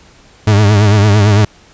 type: tone with vibrato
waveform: 40% pulse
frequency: 103.83 Hz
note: G#2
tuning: in tune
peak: -5 dBFS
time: 0.47-1.45 s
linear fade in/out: 5 ms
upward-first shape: triangle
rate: 8.9 Hz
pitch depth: 90 cents each way
effects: pink hiss -44 dBFS RMS until 1.73 s + resampled to 16000 Hz